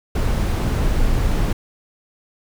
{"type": "noise", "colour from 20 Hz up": "brown", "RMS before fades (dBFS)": -18, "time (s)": [0.15, 1.53], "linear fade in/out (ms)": 5, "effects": []}